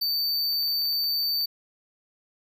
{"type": "tone", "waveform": "square", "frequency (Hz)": 4576, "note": "D8", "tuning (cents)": -46, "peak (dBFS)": -24, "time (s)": [0.01, 1.46], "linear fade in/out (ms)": 10}
{"type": "clicks", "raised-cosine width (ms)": 0.2, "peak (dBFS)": -33, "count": 10, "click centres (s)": [0.526, 0.629, 0.68, 0.723, 0.819, 0.854, 0.928, 1.041, 1.231, 1.411]}
{"effects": []}